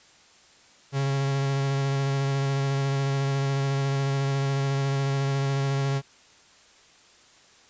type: tone with vibrato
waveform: 45% pulse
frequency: 137.5 Hz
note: C#3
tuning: 14 cents flat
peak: -23 dBFS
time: 0.92-6.02 s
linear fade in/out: 50 ms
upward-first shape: square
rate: 14 Hz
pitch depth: 12 cents each way
effects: white hiss -55 dBFS RMS until 7.69 s + resampled to 16000 Hz